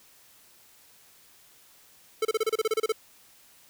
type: tone bursts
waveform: square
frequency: 440 Hz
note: A4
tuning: in tune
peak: -23 dBFS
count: 12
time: 2.22-2.922 s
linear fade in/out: 5 ms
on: 31 ms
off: 30 ms
effects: white hiss -57 dBFS RMS until 3.69 s